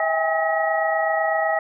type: tone cluster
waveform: sine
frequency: 646 / 788 / 816 / 1279 / 1913 Hz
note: E5 / G5 / G#5 / D#6 / A#6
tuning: -35 / +9 / -31 / +47 / +44 cents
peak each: -22 / -28 / -25 / -29 / -25 dBFS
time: 0-1.59 s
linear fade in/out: 2 ms
effects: none